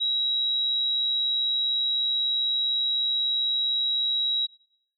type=tone; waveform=sine; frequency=3859 Hz; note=B7; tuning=41 cents flat; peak=-22 dBFS; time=0-4.47 s; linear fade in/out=20 ms; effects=noise-tail reverb RT60 0.6 s tail -18 dB re dry